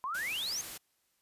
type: exponential sweep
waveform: sine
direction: up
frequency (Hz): 995 to 6610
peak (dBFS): -33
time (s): 0.04-0.61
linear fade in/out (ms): 0
type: noise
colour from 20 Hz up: white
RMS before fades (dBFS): -43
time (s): 0.14-0.78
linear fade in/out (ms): 10
effects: white hiss -75 dBFS RMS until 1.21 s + resampled to 32000 Hz